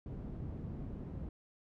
white low-pass noise, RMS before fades -43 dBFS, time 0.06-1.29 s, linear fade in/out 2 ms, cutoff 170 Hz, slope 12 dB/octave, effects none

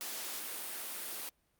white high-pass noise, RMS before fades -41 dBFS, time 0.01-1.29 s, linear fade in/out 0 ms, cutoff 230 Hz, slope 24 dB/octave, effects pink hiss -75 dBFS RMS until 1.59 s + Opus 48 kbps

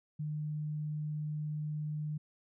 sine tone, 151.4 Hz, D#3, 47 cents flat, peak -34 dBFS, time 0.19-2.18 s, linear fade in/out 10 ms, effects none

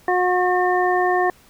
harmonic tone, 362.2 Hz, F#4, 37 cents flat, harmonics 1 / 2 / 3 / 5, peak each -20 / -19 / -25 / -24 dBFS, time 0.08-1.3 s, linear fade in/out 2 ms, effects pink hiss -52 dBFS RMS until 1.49 s

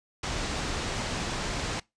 pink low-pass noise, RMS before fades -32 dBFS, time 0.23-1.8 s, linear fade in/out 5 ms, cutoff 7500 Hz, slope 24 dB/octave, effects noise-tail reverb RT60 0.2 s tail -22 dB re dry + resampled to 22050 Hz

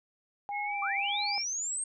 sine tone with vibrato, 809 Hz, G#5, 46 cents flat, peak -33 dBFS, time 0.49-1.38 s, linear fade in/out 0 ms, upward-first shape sine, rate 1.7 Hz, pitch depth 34 cents each way
sine tone with pitch glide, 2172 to 2341 Hz, C#7 to D7, -36 to -6 cents, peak -34 dBFS, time 0.51-1.45 s, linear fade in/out 50 ms, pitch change +130 cents, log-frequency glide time 0.64-0.76 s
sine linear sweep, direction up, 1101 to 8590 Hz, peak -31 dBFS, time 0.82-1.84 s, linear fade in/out 5 ms
effects none

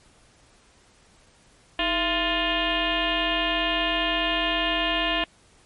sine tone with frequency modulation, 1760 Hz, A6, in tune, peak -21 dBFS, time 1.79-5.24 s, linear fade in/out 2 ms, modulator 361 Hz, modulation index 4.2, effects pink hiss -57 dBFS RMS until 5.65 s + MP3 48 kbps

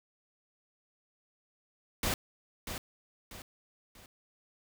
pink noise with echo, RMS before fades -31 dBFS, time 2.03-2.14 s, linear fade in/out 2 ms, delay 640 ms, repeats 3, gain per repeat -8 dB, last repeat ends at 4.06 s, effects none

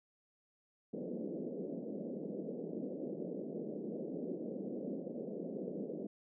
pink band-pass noise, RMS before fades -42 dBFS, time 0.93-6.07 s, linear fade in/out 5 ms, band 180 to 550 Hz, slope 48 dB/octave, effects none

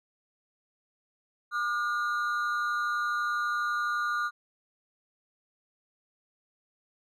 triangle ring-modulated tone, 1318.5 Hz, E6, in tune, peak -22 dBFS, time 1.51-4.31 s, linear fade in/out 50 ms, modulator 116 Hz, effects none

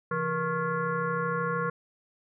sine tone with frequency modulation, 784 Hz, G5, in tune, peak -26 dBFS, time 0.11-1.7 s, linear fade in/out 5 ms, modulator 307 Hz, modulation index 2.4, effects none

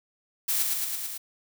blue noise with echo, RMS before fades -26 dBFS, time 0.48-0.63 s, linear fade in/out 10 ms, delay 110 ms, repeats 5, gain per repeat -2 dB, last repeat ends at 1.18 s, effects none

